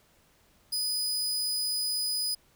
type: tone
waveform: sawtooth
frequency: 4978 Hz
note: D#8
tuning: in tune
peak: -25 dBFS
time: 0.72-2.35 s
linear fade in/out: 10 ms
effects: pink hiss -64 dBFS RMS until 2.55 s